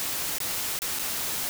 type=noise with dropouts; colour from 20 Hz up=white; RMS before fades=-30 dBFS; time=0-1.49 s; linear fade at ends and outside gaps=0 ms; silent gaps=0.384-0.403 / 0.789-0.819 / 0.989-0.994 s; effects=none